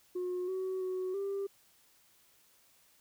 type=tone with pitch steps; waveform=sine; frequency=361.5 / 375.7 / 371 / 395.5 Hz; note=F#4 / F#4 / F#4 / G4; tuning=-40 / +26 / +5 / +15 cents; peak=-31 dBFS; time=0.15-1.47 s; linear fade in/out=10 ms; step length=330 ms; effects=tanh soft clip ceiling -31 dBFS + white hiss -66 dBFS RMS until 3 s